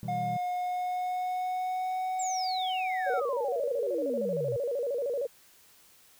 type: chord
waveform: triangle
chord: E minor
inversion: second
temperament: equal with one note detuned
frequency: 123.47 / 162.92 / 196 Hz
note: B2 / E3 / G3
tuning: 0 / -20 / 0 cents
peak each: -36 / -37 / -38 dBFS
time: 0.03-0.37 s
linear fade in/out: 0 ms
type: tone with pitch glide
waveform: triangle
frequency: 717 to 745.3 Hz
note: F5 to F#5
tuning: +45 to +12 cents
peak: -27 dBFS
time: 0.08-3.2 s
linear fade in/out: 5 ms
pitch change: +67 cents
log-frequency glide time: 0.32-2.04 s
type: exponential sweep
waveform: sine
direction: down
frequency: 7700 to 114.3 Hz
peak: -34 dBFS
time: 2.19-4.57 s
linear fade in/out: 10 ms
type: tone with vibrato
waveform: sine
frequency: 519 Hz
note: C5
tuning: 14 cents flat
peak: -28 dBFS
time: 3.06-5.27 s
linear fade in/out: 10 ms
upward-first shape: square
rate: 13 Hz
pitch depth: 140 cents each way
effects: white hiss -59 dBFS RMS until 6.19 s